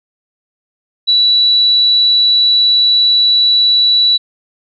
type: tone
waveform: sine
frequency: 3939 Hz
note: B7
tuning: 5 cents flat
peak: -7 dBFS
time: 1.07-4.18 s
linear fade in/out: 20 ms
effects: none